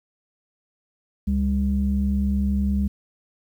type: tone pair together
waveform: sine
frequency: 70.17 / 200.6 Hz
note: C#2 / G3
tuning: +22 / +40 cents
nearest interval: octave + tritone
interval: 1818 cents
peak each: -21 dBFS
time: 1.27-2.88 s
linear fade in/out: 10 ms
effects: tanh soft clip ceiling -12 dBFS + 9-bit